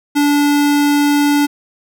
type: tone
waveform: square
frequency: 289.8 Hz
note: D4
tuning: 23 cents flat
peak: -11 dBFS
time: 0.15-1.47 s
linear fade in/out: 20 ms
effects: none